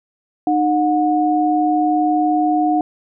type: tone pair together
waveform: sine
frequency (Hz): 305.7 / 727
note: D#4 / F#5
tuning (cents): -30 / -31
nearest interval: octave + minor third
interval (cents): 1499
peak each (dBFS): -16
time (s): 0.47-2.81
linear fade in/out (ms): 2
effects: none